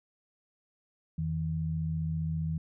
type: tone pair together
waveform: sine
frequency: 84.7 / 159.75 Hz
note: E2 / D#3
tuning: +48 / +46 cents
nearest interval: major seventh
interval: 1098 cents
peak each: -35 / -30 dBFS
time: 1.18-2.58 s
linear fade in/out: 5 ms
effects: none